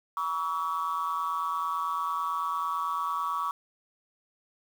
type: tone with amplitude modulation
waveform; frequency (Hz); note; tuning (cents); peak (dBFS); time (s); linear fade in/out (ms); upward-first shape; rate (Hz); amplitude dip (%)
sine; 1134; C#6; +39; -22; 0.17-3.51; 2; sine; 169; 100
effects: tanh soft clip ceiling -21 dBFS + 8-bit